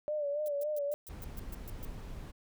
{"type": "tone with vibrato", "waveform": "sine", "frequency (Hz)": 587.3, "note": "D5", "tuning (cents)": 0, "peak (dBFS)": -31, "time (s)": [0.08, 0.94], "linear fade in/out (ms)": 0, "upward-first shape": "sine", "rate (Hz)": 3.6, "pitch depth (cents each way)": 63}
{"type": "noise bursts", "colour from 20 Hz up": "violet", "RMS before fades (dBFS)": -48, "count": 10, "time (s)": [0.46, 1.85], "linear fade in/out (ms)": 0, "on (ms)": 22, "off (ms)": 130}
{"type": "noise", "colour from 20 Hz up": "brown", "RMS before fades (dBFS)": -43, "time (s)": [1.08, 2.32], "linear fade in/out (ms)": 20}
{"effects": []}